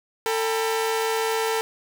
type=tone cluster; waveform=sawtooth; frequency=446.7 / 798 / 978 Hz; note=A4 / G5 / B5; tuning=+26 / +31 / -17 cents; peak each=-19 / -28 / -28 dBFS; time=0.26-1.61 s; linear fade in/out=0 ms; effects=none